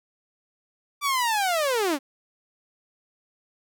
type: linear sweep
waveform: sawtooth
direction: down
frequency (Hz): 1174.7 to 257.9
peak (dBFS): -18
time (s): 1.01-1.99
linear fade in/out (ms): 50
effects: none